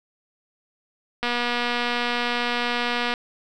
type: click train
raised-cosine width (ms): 0.3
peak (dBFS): -9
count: 461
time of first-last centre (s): 1.23-3.139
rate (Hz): 241
effects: none